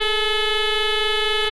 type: tone with frequency modulation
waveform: sine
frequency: 1720 Hz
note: A6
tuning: 40 cents flat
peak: -15 dBFS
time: 0-1.5 s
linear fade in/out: 20 ms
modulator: 433 Hz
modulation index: 4.6
effects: tanh soft clip ceiling -16 dBFS + AAC 64 kbps